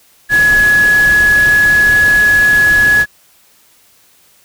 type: tone in noise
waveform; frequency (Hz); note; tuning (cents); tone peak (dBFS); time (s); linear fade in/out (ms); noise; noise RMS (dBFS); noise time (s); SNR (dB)
sine; 1688; G#6; +28; -6; 0.29-3.06; 50; pink; -22; 0.29-3.06; +13
effects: white hiss -49 dBFS RMS until 4.44 s